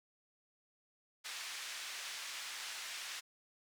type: band-pass noise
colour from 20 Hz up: pink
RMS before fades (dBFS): -45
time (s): 1.24-3.21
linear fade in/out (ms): 20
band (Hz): 1800 to 7200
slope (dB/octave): 12
effects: none